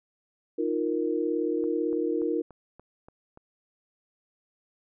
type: chord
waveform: sine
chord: Eb suspended second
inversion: none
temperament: equal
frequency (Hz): 311.1 / 349.2 / 466.2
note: Eb4 / F4 / Bb4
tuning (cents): 0 / 0 / 0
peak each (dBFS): -29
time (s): 0.58-2.42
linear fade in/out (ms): 10
type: click train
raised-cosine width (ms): 1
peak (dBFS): -34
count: 7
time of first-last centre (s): 1.64-3.374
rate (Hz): 3.46
effects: none